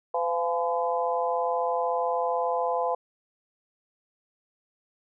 harmonic tone with a mistuned harmonic, 169.2 Hz, E3, 45 cents sharp, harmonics 3 / 4 / 5 / 6, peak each -28 / -29 / -30 / -31 dBFS, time 0.14-2.95 s, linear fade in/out 5 ms, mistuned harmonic 4, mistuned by +33 cents, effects none

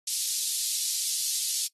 pink high-pass noise, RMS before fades -29 dBFS, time 0.07-1.67 s, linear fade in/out 5 ms, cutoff 4200 Hz, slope 24 dB/octave, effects noise-tail reverb RT60 0.1 s tail -20 dB re dry + AAC 32 kbps

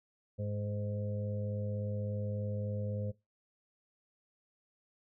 harmonic tone with a mistuned harmonic, 103.5 Hz, G#2, 5 cents flat, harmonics 1 / 2 / 4 / 5 / 6, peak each -35 / -42 / -50 / -42 / -54 dBFS, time 0.38-3.12 s, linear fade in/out 20 ms, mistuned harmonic 4, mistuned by +32 cents, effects noise-tail reverb RT60 0.2 s tail -18 dB re dry

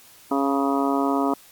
harmonic tone, 138.59 Hz, C#3, in tune, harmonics 2 / 3 / 4 / 5 / 6 / 7 / 8 / 9, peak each -22 / -28 / -33 / -27 / -35 / -28 / -34 / -30 dBFS, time 0.31-1.34 s, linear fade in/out 5 ms, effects white hiss -50 dBFS RMS until 1.51 s + Opus 48 kbps

